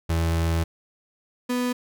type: tone pair in turn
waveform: 35% pulse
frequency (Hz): 82.6 / 247.5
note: E2 / B3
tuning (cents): +4 / +4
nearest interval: octave + perfect fifth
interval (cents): 1900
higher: second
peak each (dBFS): -19 / -21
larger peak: first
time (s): 0.09-0.64 / 1.49-1.73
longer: first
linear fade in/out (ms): 10
effects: none